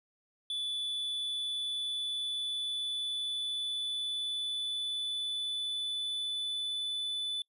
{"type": "tone with pitch glide", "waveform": "triangle", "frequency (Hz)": [3466, 3492], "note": ["A7", "A7"], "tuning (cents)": [-27, -14], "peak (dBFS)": -31, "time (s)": [0.5, 7.42], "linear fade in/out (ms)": 2, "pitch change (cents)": 13, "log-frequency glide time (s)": [0.67, 7.3], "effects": ["noise-tail reverb RT60 0.1 s tail -25 dB re dry", "resampled to 32000 Hz"]}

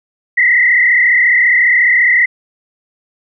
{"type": "tone with frequency modulation", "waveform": "sine", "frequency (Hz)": 1975.5, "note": "B6", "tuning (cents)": 0, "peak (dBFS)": -7, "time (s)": [0.37, 2.26], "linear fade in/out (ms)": 10, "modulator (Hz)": 34.6, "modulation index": 2.6, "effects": []}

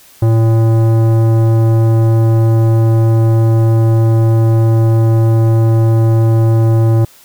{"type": "tone with tanh clipping", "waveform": "sine", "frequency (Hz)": 112.9, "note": "A2", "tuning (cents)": 45, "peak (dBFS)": -9, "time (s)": [0.22, 7.05], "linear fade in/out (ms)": 5, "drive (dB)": 15, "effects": ["white hiss -43 dBFS RMS until 7.24 s"]}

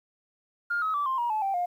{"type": "tone with pitch steps", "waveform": "sine", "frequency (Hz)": [1410, 1278.1, 1158.6, 1050.2, 952, 863, 782.2, 709.1], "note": ["F6", "D#6", "D6", "C6", "A#5", "A5", "G5", "F5"], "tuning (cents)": [16, 46, -24, 6, 36, -34, -4, 26], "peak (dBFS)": -24, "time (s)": [0.7, 1.66], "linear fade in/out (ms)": 10, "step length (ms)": 120, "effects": ["tanh soft clip ceiling -20 dBFS", "10-bit"]}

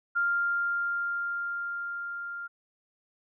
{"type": "tone with level ramp", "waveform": "sine", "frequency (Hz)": 1396.9, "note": "F6", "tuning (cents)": 0, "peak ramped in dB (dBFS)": [-23, -35], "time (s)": [0.15, 2.48], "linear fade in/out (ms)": 20, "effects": []}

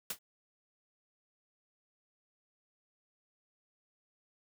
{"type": "noise with exponential decay", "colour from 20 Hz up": "white", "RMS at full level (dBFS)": -31, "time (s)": [0.1, 0.19], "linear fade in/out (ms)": 5, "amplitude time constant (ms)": 19, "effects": []}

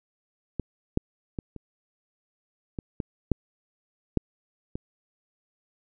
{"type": "clicks", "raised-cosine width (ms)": 3, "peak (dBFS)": [-15, -9, -18, -26, -19, -16, -8, -8, -19], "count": 9, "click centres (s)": [0.597, 0.974, 1.388, 1.563, 2.788, 3.002, 3.317, 4.173, 4.755], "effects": []}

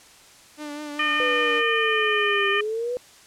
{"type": "tone with vibrato", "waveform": "sawtooth", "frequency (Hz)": 296.1, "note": "D4", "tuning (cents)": 14, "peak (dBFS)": -28, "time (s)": [0.57, 1.63], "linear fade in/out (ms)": 50, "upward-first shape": "triangle", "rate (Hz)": 5, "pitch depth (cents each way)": 38}
{"type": "harmonic tone", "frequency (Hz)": 607, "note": "D#5", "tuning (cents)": -43, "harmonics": [2, 3, 4, 5], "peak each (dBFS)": [-26, -24, -26, -28], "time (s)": [0.99, 2.61], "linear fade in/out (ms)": 5}
{"type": "exponential two-way sweep", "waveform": "sine", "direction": "down then up", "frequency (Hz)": [502, 394.9, 502], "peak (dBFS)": -24, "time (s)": [1.2, 2.97], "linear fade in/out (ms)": 0, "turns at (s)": 2.5}
{"effects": ["white hiss -50 dBFS RMS until 3.26 s", "low-pass 9000 Hz 12 dB/octave"]}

